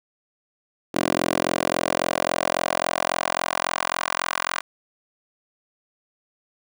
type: tone with high-pass filter sweep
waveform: 10% pulse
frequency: 43.65 Hz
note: F1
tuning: in tune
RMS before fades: -24 dBFS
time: 0.94-4.61 s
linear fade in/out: 10 ms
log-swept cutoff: 350 to 1200 Hz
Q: 1.7
effects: none